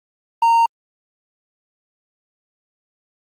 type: tone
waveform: triangle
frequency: 923 Hz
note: A#5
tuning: 17 cents flat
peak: -9 dBFS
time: 0.42-0.66 s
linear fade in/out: 5 ms
effects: Opus 32 kbps